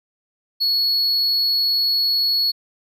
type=tone; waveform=triangle; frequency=4369 Hz; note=C#8; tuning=26 cents flat; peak=-15 dBFS; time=0.6-2.52 s; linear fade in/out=20 ms; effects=none